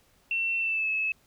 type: tone with pitch glide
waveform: sine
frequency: 2701 to 2595 Hz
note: E7 to E7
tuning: +42 to -28 cents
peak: -25 dBFS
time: 0.31-1.12 s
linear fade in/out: 2 ms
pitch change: -70 cents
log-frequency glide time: 0.58-0.89 s
effects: pink hiss -64 dBFS RMS until 1.26 s